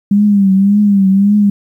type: tone with vibrato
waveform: sine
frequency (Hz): 199.4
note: G3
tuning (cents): +30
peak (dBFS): -6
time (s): 0.11-1.5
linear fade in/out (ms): 5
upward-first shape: triangle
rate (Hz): 1.8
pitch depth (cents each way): 88
effects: 8-bit